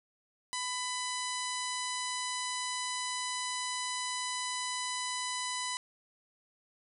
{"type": "harmonic tone with a mistuned harmonic", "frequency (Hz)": 999, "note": "B5", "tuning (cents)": 20, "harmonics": [1, 2, 3, 4, 5, 6, 7, 8, 9, 10], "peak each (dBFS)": [-38, -41, -44, -41, -44, -45, -45, -46, -45, -50], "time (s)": [0.53, 5.77], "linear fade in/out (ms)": 0, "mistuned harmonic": 9, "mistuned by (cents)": 48, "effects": []}